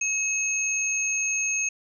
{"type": "tone pair together", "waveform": "sine", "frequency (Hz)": [2568, 6471], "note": ["E7", "G#8"], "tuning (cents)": [-46, -46], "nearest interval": "octave + major third", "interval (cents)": 1600, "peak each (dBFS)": -26, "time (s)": [0.01, 1.69], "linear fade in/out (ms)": 5, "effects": []}